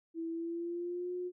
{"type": "tone with pitch glide", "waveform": "sine", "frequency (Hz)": [329.6, 359.4], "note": ["E4", "F4"], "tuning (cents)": [0, 50], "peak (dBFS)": -35, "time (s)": [0.14, 1.32], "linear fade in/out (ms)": 50, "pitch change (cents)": 150, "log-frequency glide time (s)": [0.3, 1.12], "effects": []}